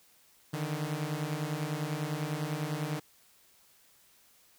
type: beating tone pair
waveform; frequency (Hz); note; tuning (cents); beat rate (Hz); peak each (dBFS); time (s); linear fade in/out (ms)
sawtooth; 146.83 / 156.83; D3 / D#3; 0 / +14; 10; -31; 0.53-3; 10
effects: white hiss -63 dBFS RMS until 4.58 s